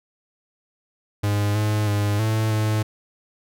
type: tone with pitch steps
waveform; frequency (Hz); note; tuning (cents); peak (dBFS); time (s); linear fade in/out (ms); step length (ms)
45% pulse; 102.9 / 106 / 103.1 / 109.7 / 108; G#2 / G#2 / G#2 / A2 / A2; -16 / +36 / -12 / -5 / -32; -19; 1.23-2.83; 10; 320
effects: none